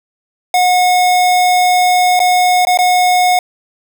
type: tone with dropouts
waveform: square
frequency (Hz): 726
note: F#5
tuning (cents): -33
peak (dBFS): -9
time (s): 0.54-3.39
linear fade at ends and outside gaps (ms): 2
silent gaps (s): 2.193-2.201 / 2.651-2.67 / 2.774-2.788
effects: none